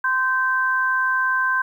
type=tone pair together; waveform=sine; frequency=1036.2 / 1556 Hz; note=C6 / G6; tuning=-17 / -13 cents; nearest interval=perfect fifth; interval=704 cents; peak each=-22 / -19 dBFS; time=0.04-1.62 s; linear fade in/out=5 ms; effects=9-bit